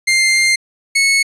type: tone pair in turn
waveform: sawtooth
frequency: 2101 / 2200 Hz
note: C7 / C#7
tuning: +7 / -14 cents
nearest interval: minor second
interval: 79 cents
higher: second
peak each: -7 dBFS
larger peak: neither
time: 0.07-0.56 / 0.95-1.23 s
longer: first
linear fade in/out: 10 ms
effects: resampled to 24000 Hz